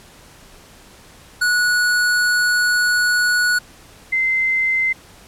square / sine tone pair in turn, 1465 / 2072 Hz, F#6 / C7, -18 / -17 cents, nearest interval tritone, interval 601 cents, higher second, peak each -15 dBFS, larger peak neither, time 1.41-3.59 / 4.12-4.93 s, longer first, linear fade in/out 10 ms, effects pink hiss -45 dBFS RMS until 5.27 s + low-pass 12000 Hz 12 dB/octave

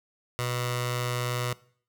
15% pulse tone with notch filter, 122.6 Hz, B2, 12 cents flat, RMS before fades -30 dBFS, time 0.39-1.53 s, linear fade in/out 0 ms, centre 270 Hz, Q 0.54, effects noise-tail reverb RT60 0.5 s tail -20 dB re dry

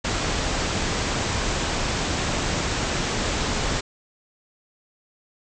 pink low-pass noise, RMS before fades -25 dBFS, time 0.04-3.81 s, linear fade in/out 10 ms, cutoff 7900 Hz, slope 96 dB/octave, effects none

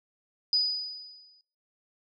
sine tone with exponential decay, 4961 Hz, D#8, 6 cents flat, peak -20 dBFS, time 0.53-1.41 s, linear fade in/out 1 ms, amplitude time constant 190 ms, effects noise-tail reverb RT60 0.4 s tail -23 dB re dry

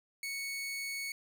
sawtooth tone, 2217 Hz, C#7, in tune, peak -33 dBFS, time 0.23-1.12 s, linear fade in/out 2 ms, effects none

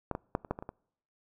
clicks, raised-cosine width 1 ms, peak -17 / -20 / -14 / -29 / -16 / -26 / -27 / -25 dBFS, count 8, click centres 0.113 / 0.151 / 0.351 / 0.448 / 0.51 / 0.589 / 0.625 / 0.691 s, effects noise-tail reverb RT60 0.7 s tail -26 dB re dry

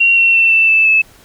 sine tone with pitch steps, 2748 / 2720 / 2691 / 2664 / 2636 / 2609 Hz, F7 / F7 / E7 / E7 / E7 / E7, -29 / -46 / +35 / +18 / -1 / -18 cents, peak -7 dBFS, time 0-1.02 s, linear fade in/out 10 ms, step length 170 ms, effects pink hiss -45 dBFS RMS until 1.24 s

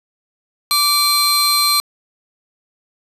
sawtooth tone pair together, 1162 / 4141 Hz, D6 / C8, -19 / -19 cents, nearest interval octave + minor seventh, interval 2200 cents, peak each -14 / -11 dBFS, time 0.71-1.8 s, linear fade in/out 0 ms, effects resampled to 32000 Hz + 7-bit

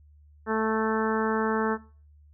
harmonic tone, 220 Hz, A3, in tune, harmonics 1 / 2 / 3 / 4 / 5 / 6 / 7 / 8, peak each -29 / -27 / -37 / -32 / -34 / -34 / -35 / -37 dBFS, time 0.46-1.78 s, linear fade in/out 50 ms, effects noise-tail reverb RT60 0.4 s tail -20 dB re dry + added 74 Hz sine -52 dBFS peak until 2.33 s

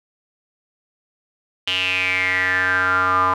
square tone with band-pass filter sweep, 92.5 Hz, F#2, in tune, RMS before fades -19 dBFS, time 1.67-3.34 s, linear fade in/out 5 ms, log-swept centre 3000 to 1100 Hz, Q 8.5, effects none

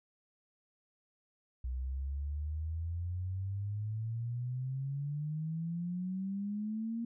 sine exponential sweep, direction up, 61.74 to 234.4 Hz, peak -34 dBFS, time 1.64-7.05 s, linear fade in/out 5 ms, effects none

